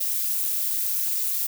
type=noise with amplitude modulation; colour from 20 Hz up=violet; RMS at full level=-22 dBFS; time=0-1.47 s; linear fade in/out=10 ms; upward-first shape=sine; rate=198 Hz; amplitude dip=75%; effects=none